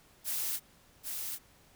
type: noise with echo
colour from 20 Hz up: blue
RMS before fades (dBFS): -34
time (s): 0.24-0.6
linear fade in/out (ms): 50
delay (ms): 790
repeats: 1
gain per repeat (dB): -4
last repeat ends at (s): 1.39
effects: pink hiss -62 dBFS RMS until 1.75 s